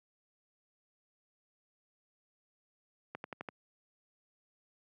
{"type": "accelerating click train", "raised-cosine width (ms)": 0.5, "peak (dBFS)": -25, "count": 5, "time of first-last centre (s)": [3.15, 3.488], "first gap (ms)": 91, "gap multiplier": 0.95, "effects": ["high-pass 150 Hz 12 dB/octave"]}